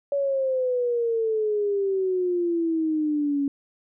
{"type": "exponential sweep", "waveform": "sine", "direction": "down", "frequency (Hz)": [568, 277.6], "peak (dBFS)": -21, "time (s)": [0.12, 3.48], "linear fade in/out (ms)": 2, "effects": []}